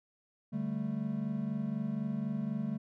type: chord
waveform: triangle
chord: D suspended fourth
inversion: none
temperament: equal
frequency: 146.83 / 196 / 220 Hz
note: D3 / G3 / A3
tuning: 0 / 0 / 0 cents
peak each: -37 / -35 / -33 dBFS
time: 0.52-2.78 s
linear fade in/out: 20 ms
effects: none